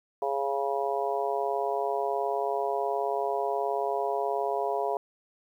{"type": "harmonic tone", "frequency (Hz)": 138.59, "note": "C#3", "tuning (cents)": 0, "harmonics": [3, 4, 5, 6, 7], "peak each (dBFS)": [-31, -34, -30, -37, -34], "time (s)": [0.22, 4.97], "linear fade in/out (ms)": 2, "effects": ["10-bit"]}